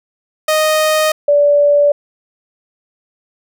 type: tone pair in turn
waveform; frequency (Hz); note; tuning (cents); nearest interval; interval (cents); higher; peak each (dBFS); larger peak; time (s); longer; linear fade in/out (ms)
sawtooth / sine; 621 / 579.6; D#5 / D5; -3 / -23; minor second; 120; first; -7; neither; 0.48-1.12 / 1.28-1.92; neither; 5
effects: none